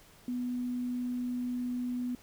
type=tone with quantisation; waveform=sine; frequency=246.9 Hz; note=B3; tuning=in tune; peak=-31 dBFS; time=0.28-2.15 s; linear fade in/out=2 ms; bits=10; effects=pink hiss -58 dBFS RMS until 2.22 s